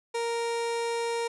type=tone; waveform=30% pulse; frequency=466.2 Hz; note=A#4; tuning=in tune; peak=-25 dBFS; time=0.14-1.28 s; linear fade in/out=10 ms; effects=resampled to 24000 Hz